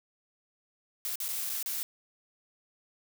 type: noise with dropouts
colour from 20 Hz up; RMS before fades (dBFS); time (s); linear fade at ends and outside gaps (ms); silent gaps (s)
blue; -34; 1.05-1.83; 0; 1.156-1.202 / 1.282-1.288 / 1.494-1.499 / 1.627-1.66
effects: none